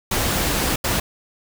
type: noise bursts at uneven times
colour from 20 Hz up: pink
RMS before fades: -21 dBFS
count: 2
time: 0.11-0.76 / 0.84-1 s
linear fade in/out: 5 ms
effects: none